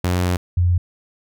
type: tone pair in turn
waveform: sawtooth / sine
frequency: 89.7 / 88.31 Hz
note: F2 / F2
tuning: +47 / +20 cents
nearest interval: unison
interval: 27 cents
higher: first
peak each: -13 dBFS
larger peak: neither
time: 0.04-0.37 / 0.57-0.78 s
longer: first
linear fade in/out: 5 ms
effects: none